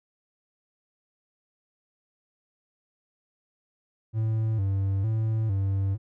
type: tone with vibrato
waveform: triangle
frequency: 103.83 Hz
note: G#2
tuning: in tune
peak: -21 dBFS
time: 4.13-5.98 s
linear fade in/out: 50 ms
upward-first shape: square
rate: 1.1 Hz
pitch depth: 110 cents each way
effects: none